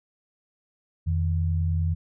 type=tone pair together; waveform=sine; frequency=85.71 / 155.56 Hz; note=F2 / D#3; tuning=-32 / 0 cents; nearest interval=minor seventh; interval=1032 cents; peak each=-22 / -29 dBFS; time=1.06-1.95 s; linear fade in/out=20 ms; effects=none

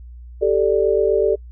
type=chord; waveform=sine; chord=G suspended second; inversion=none; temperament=equal; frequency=392 / 440 / 587.3 Hz; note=G4 / A4 / D5; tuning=0 / 0 / 0 cents; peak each=-18 / -17 / -20 dBFS; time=0.41-1.36 s; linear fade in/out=20 ms; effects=noise-tail reverb RT60 0.1 s tail -26 dB re dry + added 60 Hz sine -35 dBFS peak until 1.51 s

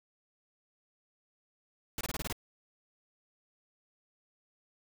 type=noise bursts; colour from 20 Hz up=pink; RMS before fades=-36 dBFS; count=7; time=1.98-2.327 s; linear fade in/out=2 ms; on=29 ms; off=24 ms; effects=none

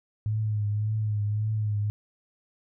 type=tone with vibrato; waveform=sine; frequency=106.2 Hz; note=G#2; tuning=39 cents sharp; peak=-24 dBFS; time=0.26-1.9 s; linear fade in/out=0 ms; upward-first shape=triangle; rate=1.8 Hz; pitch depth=52 cents each way; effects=none

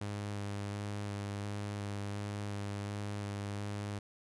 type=tone with vibrato; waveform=sawtooth; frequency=101.9 Hz; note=G#2; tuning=32 cents flat; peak=-33 dBFS; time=0.01-3.99 s; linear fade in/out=5 ms; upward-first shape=square; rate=1.4 Hz; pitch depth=11 cents each way; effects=resampled to 24000 Hz

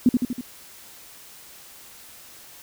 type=tone with echo; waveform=sine; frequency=246.9 Hz; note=B3; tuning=in tune; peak=-11 dBFS; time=0.06-0.09 s; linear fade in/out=2 ms; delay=80 ms; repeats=4; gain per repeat=-4 dB; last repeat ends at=0.41 s; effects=white hiss -46 dBFS RMS until 2.62 s

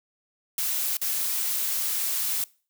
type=noise with dropouts; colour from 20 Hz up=blue; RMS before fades=-27 dBFS; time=0.58-2.44 s; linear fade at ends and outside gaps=2 ms; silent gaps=0.97-1.015 s; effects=noise-tail reverb RT60 0.4 s tail -23 dB re dry

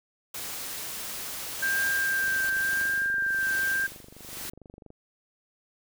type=noise; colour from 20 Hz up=white; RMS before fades=-36 dBFS; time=0.34-2.5 s; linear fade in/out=5 ms
type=noise with tremolo; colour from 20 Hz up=white; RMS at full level=-36 dBFS; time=1.59-4.5 s; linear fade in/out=5 ms; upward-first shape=sine; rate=1.1 Hz; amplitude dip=90%
type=tone with vibrato; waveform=sine; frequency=1583 Hz; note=G6; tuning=17 cents sharp; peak=-24 dBFS; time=1.62-3.87 s; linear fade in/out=10 ms; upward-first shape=sine; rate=0.93 Hz; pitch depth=12 cents each way
type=click train; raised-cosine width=2 ms; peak=-34 dBFS; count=66; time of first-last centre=2.24-4.904 s; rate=24.4 Hz
effects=none

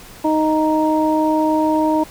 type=harmonic tone; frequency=311.1 Hz; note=D#4; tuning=in tune; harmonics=1 / 2 / 3; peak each=-16 / -20 / -19 dBFS; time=0.24-2.04 s; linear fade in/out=10 ms; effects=pink hiss -40 dBFS RMS until 2.1 s

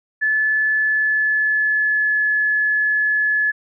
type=tone with pitch glide; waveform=sine; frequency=1731 to 1712.1 Hz; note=A6 to A6; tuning=-29 to -48 cents; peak=-15 dBFS; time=0.21-3.52 s; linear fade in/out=20 ms; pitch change=-19 cents; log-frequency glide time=0.75-2.22 s; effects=none

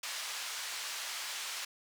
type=band-pass noise; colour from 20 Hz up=white; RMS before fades=-40 dBFS; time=0.03-1.65 s; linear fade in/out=5 ms; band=950 to 6200 Hz; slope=12 dB/octave; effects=none

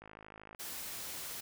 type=click train; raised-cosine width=0.5 ms; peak=-35 dBFS; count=29; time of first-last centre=0.02-0.548 s; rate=53 Hz
type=noise; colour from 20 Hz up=white; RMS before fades=-43 dBFS; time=0.59-1.41 s; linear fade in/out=10 ms
effects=none

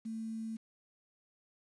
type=tone with quantisation; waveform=sine; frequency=223 Hz; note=A3; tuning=23 cents sharp; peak=-37 dBFS; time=0.05-0.57 s; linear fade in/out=10 ms; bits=10; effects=resampled to 22050 Hz

